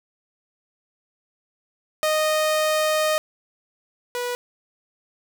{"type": "tone pair in turn", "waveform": "sawtooth", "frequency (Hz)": [619, 488.9], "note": ["D#5", "B4"], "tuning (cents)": [-9, -18], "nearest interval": "major third", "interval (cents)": 409, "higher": "first", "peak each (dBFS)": [-15, -21], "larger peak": "first", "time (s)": [[2.03, 3.18], [4.15, 4.35]], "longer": "first", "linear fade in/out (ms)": 0, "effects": []}